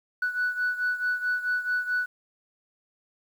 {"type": "beating tone pair", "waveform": "sine", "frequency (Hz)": [1480, 1484.6], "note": ["F#6", "F#6"], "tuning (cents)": [0, 5], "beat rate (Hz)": 4.6, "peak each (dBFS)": [-25, -29], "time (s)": [0.22, 2.06], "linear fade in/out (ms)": 5, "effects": ["tanh soft clip ceiling -20 dBFS", "9-bit"]}